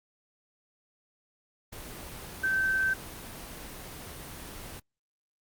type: tone in noise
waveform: sine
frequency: 1548 Hz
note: G6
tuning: 22 cents flat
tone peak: -24 dBFS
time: 2.43-2.94 s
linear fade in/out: 10 ms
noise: pink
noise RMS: -42 dBFS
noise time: 1.72-4.8 s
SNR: +15 dB
effects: Opus 24 kbps